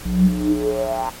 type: tone with band-pass filter sweep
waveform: square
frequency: 60.3 Hz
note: B1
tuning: 41 cents flat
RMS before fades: -19 dBFS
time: 0.05-1.1 s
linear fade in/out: 10 ms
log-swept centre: 130 to 950 Hz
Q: 10
effects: pink hiss -37 dBFS RMS until 1.2 s + MP3 64 kbps